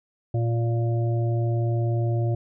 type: harmonic tone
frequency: 116.54 Hz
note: A#2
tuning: in tune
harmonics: 1 / 3 / 5 / 6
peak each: -21 / -31 / -35 / -37 dBFS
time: 0.34-2.35 s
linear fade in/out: 5 ms
effects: none